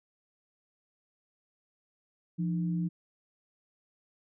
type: tone pair together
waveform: sine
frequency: 171.6 / 305.6 Hz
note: F3 / D#4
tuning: -30 / -31 cents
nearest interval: minor seventh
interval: 999 cents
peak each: -28 / -39 dBFS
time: 2.38-2.89 s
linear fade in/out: 20 ms
effects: none